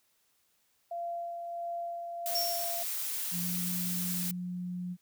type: tone with tremolo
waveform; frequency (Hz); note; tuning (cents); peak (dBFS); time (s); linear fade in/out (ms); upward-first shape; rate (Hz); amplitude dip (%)
sine; 687; F5; -29; -33; 0.91-2.83; 5; sine; 1.5; 35
type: noise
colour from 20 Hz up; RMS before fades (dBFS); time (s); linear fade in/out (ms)
blue; -35; 2.26-4.31; 0
type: tone with exponential decay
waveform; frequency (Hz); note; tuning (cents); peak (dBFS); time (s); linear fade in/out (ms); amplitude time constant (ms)
triangle; 5480; F8; -34; -27; 2.35-3; 5; 140
type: tone with pitch glide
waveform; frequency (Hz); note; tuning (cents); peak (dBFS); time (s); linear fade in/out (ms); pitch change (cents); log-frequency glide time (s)
sine; 175.8 to 179.08; F3 to F3; +12 to +44; -34; 3.31-4.97; 50; +32; 3.43-3.54
effects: white hiss -72 dBFS RMS until 5.01 s